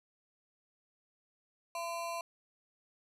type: ring-modulated tone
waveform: square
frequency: 848 Hz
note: G#5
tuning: 36 cents sharp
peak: -34 dBFS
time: 1.75-2.21 s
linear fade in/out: 2 ms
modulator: 172 Hz
effects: resampled to 32000 Hz